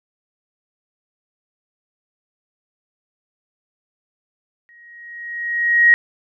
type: tone with exponential growth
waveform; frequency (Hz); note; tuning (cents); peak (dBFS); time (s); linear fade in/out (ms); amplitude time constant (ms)
sine; 1888; A#6; +22; -6; 4.69-5.94; 0; 270
effects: none